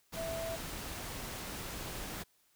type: tone in noise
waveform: sine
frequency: 659.3 Hz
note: E5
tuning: in tune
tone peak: -37 dBFS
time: 0.16-0.57 s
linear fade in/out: 20 ms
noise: pink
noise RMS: -42 dBFS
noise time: 0.12-2.24 s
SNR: +2 dB
effects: white hiss -71 dBFS RMS until 2.55 s